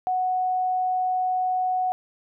sine tone, 739 Hz, F#5, 2 cents flat, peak -21 dBFS, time 0.07-1.92 s, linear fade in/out 0 ms, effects none

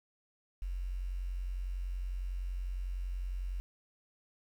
sine tone with quantisation, 45.42 Hz, F#1, 31 cents flat, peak -34 dBFS, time 0.62-3.6 s, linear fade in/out 0 ms, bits 10, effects none

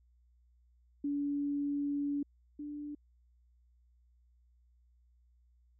sine tone pair in turn, 286.2 / 293.6 Hz, D4 / D4, -45 / 0 cents, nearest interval unison, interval 45 cents, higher second, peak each -31 / -39 dBFS, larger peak first, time 1.04-2.23 / 2.59-2.95 s, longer first, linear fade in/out 5 ms, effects added 60 Hz sine -64 dBFS peak until 5.79 s

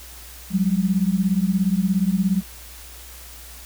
sine beating tone pair, 182.1 / 199.1 Hz, F#3 / G3, -27 / +27 cents, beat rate 17 Hz, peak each -20 dBFS, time 0.5-2.43 s, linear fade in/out 50 ms, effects added 60 Hz sine -42 dBFS peak until 3.65 s + white hiss -42 dBFS RMS until 3.65 s

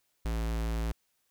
square tone, 55.9 Hz, A1, 28 cents sharp, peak -30 dBFS, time 0.25-0.92 s, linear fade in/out 5 ms, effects white hiss -75 dBFS RMS until 1.3 s

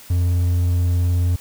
triangle tone with vibrato, 88 Hz, F2, 14 cents sharp, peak -13 dBFS, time 0.1-1.36 s, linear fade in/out 5 ms, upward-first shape sine, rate 19 Hz, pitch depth 16 cents each way, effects white hiss -43 dBFS RMS until 1.4 s

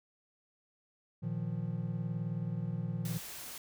triangle chord, Bb suspended fourth, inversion none, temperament equal, 116.54 / 155.56 / 174.61 Hz, Bb2 / Eb3 / F3, 0 / 0 / 0 cents, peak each -36 dBFS, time 1.22-3.19 s, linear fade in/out 20 ms
white noise, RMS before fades -45 dBFS, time 3.05-3.58 s, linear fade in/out 2 ms
effects none

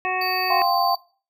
harmonic tone, 370 Hz, F#4, in tune, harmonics 1 / 2 / 3 / 5 / 6 / 7, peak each -31 / -25 / -28 / -29 / -37 / -28 dBFS, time 0.05-0.62 s, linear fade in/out 0 ms
square tone, 4591 Hz, D8, 40 cents flat, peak -27 dBFS, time 0.21-0.96 s, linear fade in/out 5 ms
sine chord, F suspended second, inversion none, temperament equal, 698.5 / 784 / 1046.5 Hz, F5 / G5 / C6, 0 / 0 / 0 cents, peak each -22 dBFS, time 0.5-0.95 s, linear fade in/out 5 ms
effects noise-tail reverb RT60 0.4 s tail -22 dB re dry

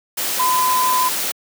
sine tone in noise, 1012 Hz, B5, 42 cents sharp, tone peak -15 dBFS, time 0.39-1.09 s, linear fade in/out 10 ms, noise white, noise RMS -22 dBFS, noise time 0.17-1.32 s, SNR +4 dB, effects high-pass 200 Hz 12 dB/octave

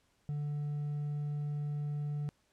triangle tone with hard clipping, 146.83 Hz, D3, in tune, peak -34 dBFS, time 0.29-2.29 s, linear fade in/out 0 ms, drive 5 dB, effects pink hiss -73 dBFS RMS until 2.52 s + low-pass 10000 Hz 12 dB/octave

